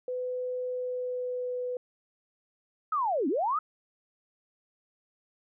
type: tone with pitch glide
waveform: sine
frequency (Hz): 502 to 497.1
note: B4 to B4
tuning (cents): +28 to +11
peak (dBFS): -30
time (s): 0.08-1.77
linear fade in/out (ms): 2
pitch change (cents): -17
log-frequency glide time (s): 0.64-1.6
type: linear two-way sweep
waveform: sine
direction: down then up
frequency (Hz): 1310 to 246.9 to 1310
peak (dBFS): -25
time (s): 2.92-3.59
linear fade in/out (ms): 5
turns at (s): 3.28
effects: none